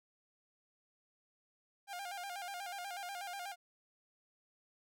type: tone with vibrato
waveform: sawtooth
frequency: 753 Hz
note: F#5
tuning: 30 cents sharp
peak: -38 dBFS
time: 1.87-3.56 s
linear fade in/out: 50 ms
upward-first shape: square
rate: 8.2 Hz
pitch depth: 100 cents each way
effects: none